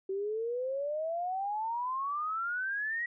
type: exponential sweep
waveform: sine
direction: up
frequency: 379.1 to 1932 Hz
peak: -31 dBFS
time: 0.09-3.06 s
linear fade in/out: 5 ms
effects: none